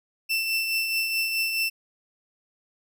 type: tone with tremolo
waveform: 30% pulse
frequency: 2672 Hz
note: E7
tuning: 23 cents sharp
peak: -19 dBFS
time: 0.29-1.7 s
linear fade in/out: 20 ms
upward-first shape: triangle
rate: 4.7 Hz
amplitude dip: 45%
effects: none